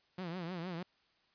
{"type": "tone with vibrato", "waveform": "sawtooth", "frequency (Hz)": 175.4, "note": "F3", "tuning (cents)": 8, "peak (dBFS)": -35, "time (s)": [0.18, 0.83], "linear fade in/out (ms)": 5, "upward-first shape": "triangle", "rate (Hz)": 6.5, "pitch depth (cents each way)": 150, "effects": ["white hiss -72 dBFS RMS until 1.34 s", "resampled to 11025 Hz"]}